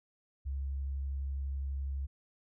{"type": "tone with vibrato", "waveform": "sine", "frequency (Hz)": 68.4, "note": "C#2", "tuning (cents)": -23, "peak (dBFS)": -33, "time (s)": [0.45, 2.07], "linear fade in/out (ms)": 20, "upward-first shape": "sine", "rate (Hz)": 12, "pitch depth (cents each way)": 11, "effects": []}